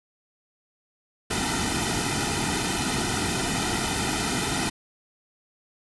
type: noise with comb filter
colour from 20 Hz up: pink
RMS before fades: -26 dBFS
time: 1.3-4.7 s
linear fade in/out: 10 ms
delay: 1.8 ms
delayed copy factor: -0.85
effects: resampled to 24000 Hz